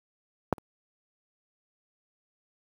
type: clicks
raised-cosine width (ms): 1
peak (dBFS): -8 / -30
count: 2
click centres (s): 0.527 / 0.582
effects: high-pass 80 Hz 12 dB/octave + 8-bit

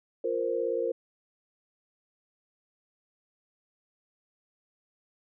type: chord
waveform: sine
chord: F suspended fourth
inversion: none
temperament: just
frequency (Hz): 349.2 / 465.6 / 523.8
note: F4 / Bb4 / C5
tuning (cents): 0 / -2 / +2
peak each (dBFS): -34 / -29 / -31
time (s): 0.24-0.92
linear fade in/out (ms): 5
effects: none

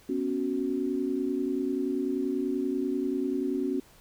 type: chord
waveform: sine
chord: B suspended second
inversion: none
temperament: equal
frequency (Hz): 246.9 / 277.2 / 370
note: B3 / C#4 / F#4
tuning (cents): 0 / 0 / 0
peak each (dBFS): -33 / -29 / -31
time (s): 0.09-3.8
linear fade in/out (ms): 5
effects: pink hiss -57 dBFS RMS until 4 s

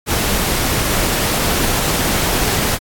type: noise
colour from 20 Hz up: pink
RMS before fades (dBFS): -17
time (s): 0.06-2.79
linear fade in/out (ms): 50
effects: AAC 64 kbps

